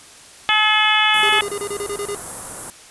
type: harmonic tone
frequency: 428.1 Hz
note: A4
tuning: 47 cents flat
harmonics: 2 / 3 / 4 / 5 / 6 / 7 / 8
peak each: -21 / -21 / -21 / -21 / -21 / -21 / -21 dBFS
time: 0.49-1.41 s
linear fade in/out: 0 ms
type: band-stop noise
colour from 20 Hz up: white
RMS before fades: -28 dBFS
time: 1.14-2.7 s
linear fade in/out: 0 ms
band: 1400 to 8500 Hz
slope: 24 dB/octave
type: tone bursts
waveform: square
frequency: 407.2 Hz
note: G#4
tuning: 34 cents flat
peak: -24 dBFS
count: 10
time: 1.23-2.148 s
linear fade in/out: 0 ms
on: 63 ms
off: 32 ms
effects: white hiss -43 dBFS RMS until 2.9 s + resampled to 24000 Hz